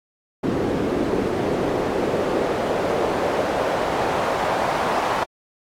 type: noise with band-pass filter sweep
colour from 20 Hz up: pink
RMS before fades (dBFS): -22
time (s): 0.43-5.24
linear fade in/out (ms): 10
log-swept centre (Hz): 330 to 840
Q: 1.5
effects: AAC 64 kbps